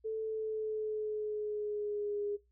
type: tone with pitch glide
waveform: sine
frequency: 440 to 410.5 Hz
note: A4 to G#4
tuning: 0 to -20 cents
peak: -33 dBFS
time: 0.04-2.37 s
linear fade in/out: 20 ms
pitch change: -120 cents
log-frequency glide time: 0.21-2.25 s
effects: noise-tail reverb RT60 0.2 s tail -20 dB re dry + added 60 Hz sine -68 dBFS peak until 2.51 s